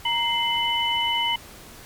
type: tone cluster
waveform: sine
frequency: 935 / 2086 / 2994 Hz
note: A#5 / C7 / F#7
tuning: +5 / -6 / +20 cents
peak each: -25 / -28 / -23 dBFS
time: 0.05-1.36 s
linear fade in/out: 5 ms
effects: pink hiss -44 dBFS RMS until 1.85 s + MP3 96 kbps